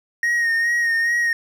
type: tone with vibrato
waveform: triangle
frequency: 1864.7 Hz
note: A#6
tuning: in tune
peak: -15 dBFS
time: 0.23-1.33 s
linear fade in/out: 2 ms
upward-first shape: sine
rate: 2.4 Hz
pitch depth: 33 cents each way
effects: none